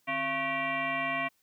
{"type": "tone with frequency modulation", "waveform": "sine", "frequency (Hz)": 1514, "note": "F#6", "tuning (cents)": 39, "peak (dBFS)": -28, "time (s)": [0.07, 1.29], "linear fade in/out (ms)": 20, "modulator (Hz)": 416, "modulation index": 2.7, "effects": ["white hiss -71 dBFS RMS until 1.42 s"]}